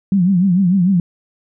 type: tone with vibrato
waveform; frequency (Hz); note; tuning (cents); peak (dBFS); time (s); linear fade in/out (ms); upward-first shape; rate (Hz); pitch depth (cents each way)
sine; 185; F#3; 0; -10; 0.12-1; 2; triangle; 6.7; 160
effects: none